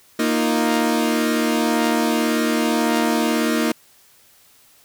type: chord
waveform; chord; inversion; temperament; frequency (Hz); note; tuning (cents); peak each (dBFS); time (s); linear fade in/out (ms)
sawtooth; Bb suspended fourth; none; equal; 233.1 / 311.1 / 349.2; Bb3 / Eb4 / F4; 0 / 0 / 0; -16 / -17 / -22; 0.19-3.72; 5
effects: white hiss -53 dBFS RMS until 4.84 s